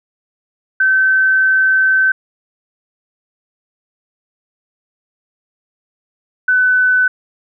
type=tone pair in turn; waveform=sine; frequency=1537 / 1505.4 Hz; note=G6 / F#6; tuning=-35 / +29 cents; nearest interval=unison; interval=36 cents; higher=first; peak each=-9 dBFS; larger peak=neither; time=0.8-2.12 / 6.48-7.08 s; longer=first; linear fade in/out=5 ms; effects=none